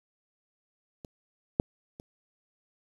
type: clicks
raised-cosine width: 2 ms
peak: -29 / -9 / -30 dBFS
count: 3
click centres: 1.048 / 1.599 / 1.999 s
effects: 8-bit